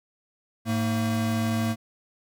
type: tone pair together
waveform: square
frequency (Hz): 106.52 / 226.5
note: G#2 / A#3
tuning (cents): +44 / -50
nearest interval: octave + minor second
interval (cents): 1306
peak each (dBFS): -28 / -26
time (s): 0.65-1.76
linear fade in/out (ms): 50
effects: none